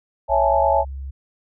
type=chord; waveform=sine; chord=A major seventh; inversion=first; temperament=equal; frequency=554.4 / 659.3 / 830.6 / 880 Hz; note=C#5 / E5 / G#5 / A5; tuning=0 / 0 / 0 / 0 cents; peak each=-20 dBFS; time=0.28-0.85 s; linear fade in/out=50 ms
type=tone with pitch glide; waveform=sine; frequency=61.74 to 67.72 Hz; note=B1 to C#2; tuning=0 to -40 cents; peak=-28 dBFS; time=0.29-1.11 s; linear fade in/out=10 ms; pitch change=+160 cents; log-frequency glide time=0.52-0.58 s
effects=none